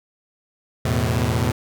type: chord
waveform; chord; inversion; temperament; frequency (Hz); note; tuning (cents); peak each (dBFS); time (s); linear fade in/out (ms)
sawtooth; E suspended fourth; none; equal with one note detuned; 82.41 / 110 / 125.63; E2 / A2 / B2; 0 / 0 / +30; -20 / -18 / -19; 0.85-1.52; 5
effects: none